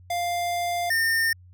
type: tone pair in turn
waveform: square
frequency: 698.5 / 1815.9 Hz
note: F5 / A#6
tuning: 0 / -46 cents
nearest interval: octave + perfect fourth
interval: 1654 cents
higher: second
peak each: -25 / -21 dBFS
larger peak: second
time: 0.1-0.9 / 0.9-1.33 s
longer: first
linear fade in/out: 5 ms
effects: added 90 Hz sine -47 dBFS peak until 1.53 s